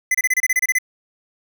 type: tone bursts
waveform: square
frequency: 2024 Hz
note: B6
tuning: 42 cents sharp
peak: -15 dBFS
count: 11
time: 0.11-0.786 s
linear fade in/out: 5 ms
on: 36 ms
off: 28 ms
effects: none